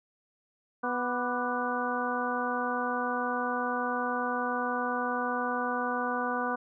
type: harmonic tone with a mistuned harmonic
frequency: 246.9 Hz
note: B3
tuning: in tune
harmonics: 1 / 2 / 3 / 4 / 5 / 6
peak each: -35 / -35 / -35 / -35 / -35 / -35 dBFS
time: 0.83-6.56 s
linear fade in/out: 10 ms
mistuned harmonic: 5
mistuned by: -66 cents
effects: none